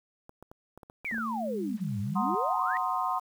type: clicks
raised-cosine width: 1 ms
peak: -33 dBFS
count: 10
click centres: 0.294 / 0.426 / 0.515 / 0.776 / 0.832 / 0.899 / 1.046 / 1.113 / 1.144 / 1.182 s
type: exponential two-way sweep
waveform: sine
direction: down then up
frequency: 2390 to 98 to 1979 Hz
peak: -31 dBFS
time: 1.05-2.77 s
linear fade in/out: 0 ms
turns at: 2 s
type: tone with pitch glide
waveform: sine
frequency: 224.9 to 200.4 Hz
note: A3 to G3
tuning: +38 to +38 cents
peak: -33 dBFS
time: 1.12-2.35 s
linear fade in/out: 5 ms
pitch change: -200 cents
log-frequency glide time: 1.44-1.62 s
type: chord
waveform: sine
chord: C half-diminished seventh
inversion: second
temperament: equal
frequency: 740 / 932.3 / 1046.5 / 1244.5 Hz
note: Gb5 / Bb5 / C6 / Eb6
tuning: 0 / 0 / 0 / 0 cents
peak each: -32 / -35 / -30 / -34 dBFS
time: 2.15-3.2 s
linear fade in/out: 20 ms
effects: 9-bit